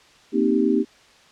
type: chord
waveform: sine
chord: C minor seventh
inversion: third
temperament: equal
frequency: 233.1 / 261.6 / 311.1 / 392 Hz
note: Bb3 / C4 / Eb4 / G4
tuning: 0 / 0 / 0 / 0 cents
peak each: -22 dBFS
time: 0.32-0.85 s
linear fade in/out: 50 ms
effects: white hiss -52 dBFS RMS until 1.31 s + low-pass 5000 Hz 12 dB/octave